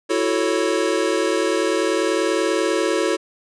square chord, F# minor seventh, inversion third, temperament equal, 329.6 / 370 / 440 / 554.4 Hz, E4 / F#4 / A4 / C#5, 0 / 0 / 0 / 0 cents, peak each -24 / -24 / -24 / -25 dBFS, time 0.09-3.17 s, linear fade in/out 20 ms, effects resampled to 22050 Hz

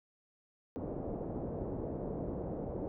white low-pass noise, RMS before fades -39 dBFS, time 0.76-2.88 s, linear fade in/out 0 ms, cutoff 570 Hz, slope 24 dB/octave, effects none

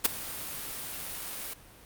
white noise with ADSR envelope, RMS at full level -19 dBFS, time 0.04-1.54 s, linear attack 15 ms, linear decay 11 ms, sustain -19 dB, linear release 10 ms, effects pink hiss -53 dBFS RMS until 1.85 s + Opus 48 kbps

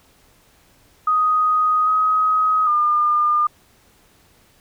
sine tone with pitch steps, 1248 / 1263 / 1207 Hz, D#6 / D#6 / D6, +5 / +26 / +47 cents, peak -14 dBFS, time 1.07-3.47 s, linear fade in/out 5 ms, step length 800 ms, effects pink hiss -55 dBFS RMS until 4.6 s

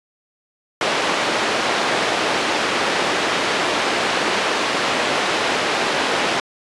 pink band-pass noise, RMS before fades -20 dBFS, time 0.81-6.4 s, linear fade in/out 2 ms, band 370 to 3900 Hz, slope 12 dB/octave, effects resampled to 24000 Hz

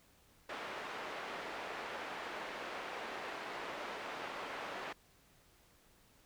pink band-pass noise, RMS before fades -44 dBFS, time 0.49-4.93 s, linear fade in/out 5 ms, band 480 to 2400 Hz, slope 12 dB/octave, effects pink hiss -67 dBFS RMS until 6.25 s

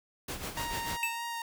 pink noise with tremolo, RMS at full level -36 dBFS, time 0.28-0.97 s, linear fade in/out 5 ms, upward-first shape sine, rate 6.8 Hz, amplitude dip 65%
sawtooth tone with vibrato, 932.3 Hz, A#5, in tune, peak -31 dBFS, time 0.57-1.42 s, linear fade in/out 2 ms, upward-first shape sine, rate 3.3 Hz, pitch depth 12 cents each way
square tone with exponential decay, 2637 Hz, E7, in tune, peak -26 dBFS, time 1.03-1.25 s, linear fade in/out 1 ms, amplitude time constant 47 ms
effects none

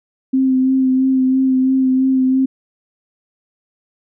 sine tone with vibrato, 261.6 Hz, C4, in tune, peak -11 dBFS, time 0.33-2.46 s, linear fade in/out 10 ms, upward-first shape sine, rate 3 Hz, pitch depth 20 cents each way, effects none

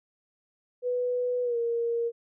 sine tone with pitch glide, 493.9 to 467.5 Hz, B4 to A#4, 0 to +5 cents, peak -25 dBFS, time 0.82-2.12 s, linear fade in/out 50 ms, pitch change -95 cents, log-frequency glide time 1.43-1.57 s, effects none

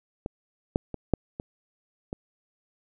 clicks, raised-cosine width 2 ms, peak -18 / -9 / -20 / -7 / -20 / -19 dBFS, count 6, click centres 0.261 / 0.759 / 0.943 / 1.137 / 1.399 / 2.129 s, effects none

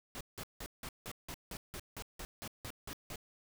pink noise bursts, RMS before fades -44 dBFS, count 14, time 0.15-3.158 s, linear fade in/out 0 ms, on 57 ms, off 170 ms, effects none

